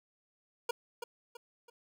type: tone with echo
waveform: 25% pulse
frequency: 475.5 Hz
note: A#4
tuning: 34 cents sharp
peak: -26 dBFS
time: 0.69-0.71 s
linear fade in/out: 5 ms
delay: 330 ms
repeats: 3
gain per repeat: -8 dB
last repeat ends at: 1.7 s
effects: none